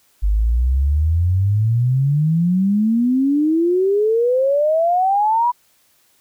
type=exponential sweep; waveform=sine; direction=up; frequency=49 to 987.8 Hz; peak=-13 dBFS; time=0.22-5.52 s; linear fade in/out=20 ms; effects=white hiss -58 dBFS RMS until 6.2 s